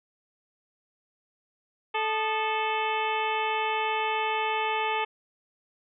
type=harmonic tone with a mistuned harmonic; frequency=436.9 Hz; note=A4; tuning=12 cents flat; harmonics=1 / 2 / 3 / 4 / 5 / 6 / 7 / 8; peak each=-33 / -28 / -34 / -38 / -35 / -34 / -38 / -44 dBFS; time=1.94-5.05 s; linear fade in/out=10 ms; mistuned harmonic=3; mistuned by=-110 cents; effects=none